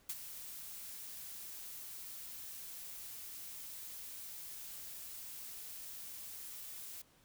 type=noise with ADSR envelope; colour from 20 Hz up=blue; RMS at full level=-38 dBFS; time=0.09-7.02 s; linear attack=6 ms; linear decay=42 ms; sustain=-10 dB; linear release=7 ms; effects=pink hiss -68 dBFS RMS until 7.24 s